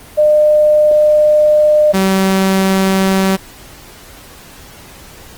sine / sawtooth tone pair in turn, 604 / 191.57 Hz, D5 / G3, +48 / -40 cents, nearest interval octave + minor sixth, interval 1988 cents, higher first, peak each -6 dBFS, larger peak neither, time 0.17-1.93 / 1.93-3.37 s, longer first, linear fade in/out 20 ms, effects pink hiss -37 dBFS RMS until 5.37 s + Opus 24 kbps

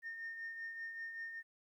sine tone with tremolo, 1826 Hz, A#6, 36 cents flat, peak -39 dBFS, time 0.02-1.43 s, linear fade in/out 50 ms, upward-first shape triangle, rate 5.2 Hz, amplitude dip 55%, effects tanh soft clip ceiling -38 dBFS + 13-bit

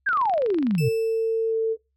sine exponential sweep, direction down, 1676 to 118.5 Hz, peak -19 dBFS, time 0.06-0.89 s, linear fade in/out 10 ms
click train, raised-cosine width 0.3 ms, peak -22 dBFS, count 17, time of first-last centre 0.09-0.751 s, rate 24.2 Hz
sawtooth tone with exponential decay, 2637 Hz, E7, in tune, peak -28 dBFS, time 0.78-1.52 s, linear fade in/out 1 ms, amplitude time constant 160 ms
sine tone with pitch glide, 450 to 446.9 Hz, A4 to A4, +39 to +27 cents, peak -19 dBFS, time 0.8-1.77 s, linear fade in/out 50 ms, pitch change -12 cents, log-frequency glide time 1.4-1.62 s
effects noise-tail reverb RT60 0.2 s tail -18 dB re dry + added 67 Hz sine -70 dBFS peak until 1.96 s

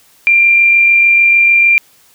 sine tone with amplitude modulation, 2379 Hz, D7, 22 cents sharp, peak -4 dBFS, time 0.27-1.78 s, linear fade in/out 0 ms, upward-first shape sine, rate 46.7 Hz, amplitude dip 25%, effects white hiss -48 dBFS RMS until 2.14 s

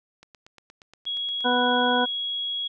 click train, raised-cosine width 0.2 ms, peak -30 dBFS, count 11, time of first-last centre 0.23-1.406 s, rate 8.5 Hz
sine tone, 3322 Hz, G#7, in tune, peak -26 dBFS, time 1.06-2.68 s, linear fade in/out 10 ms
harmonic tone, 246.9 Hz, B3, in tune, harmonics 1 / 2 / 3 / 4 / 6, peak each -26 / -26 / -26 / -26 / -26 dBFS, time 1.44-2.06 s, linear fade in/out 20 ms
effects none

